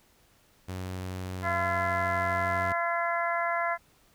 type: tone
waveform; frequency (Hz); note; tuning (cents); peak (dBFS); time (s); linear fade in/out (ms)
sawtooth; 92.5; F#2; 0; -30; 0.68-2.73; 10
type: harmonic tone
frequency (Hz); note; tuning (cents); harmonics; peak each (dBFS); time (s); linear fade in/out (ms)
340.9; F4; -42; 2 / 3 / 4 / 5 / 6; -30 / -32 / -33 / -34 / -35; 1.42-3.78; 50
effects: pink hiss -63 dBFS RMS until 4.14 s